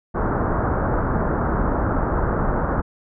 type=low-pass noise; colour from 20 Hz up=pink; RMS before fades=-21 dBFS; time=0.14-2.82 s; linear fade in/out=20 ms; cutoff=1500 Hz; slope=48 dB/octave; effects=none